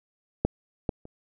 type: clicks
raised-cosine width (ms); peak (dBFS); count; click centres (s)
2; -8 / -12 / -30; 3; 0.45 / 0.892 / 1.054
effects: none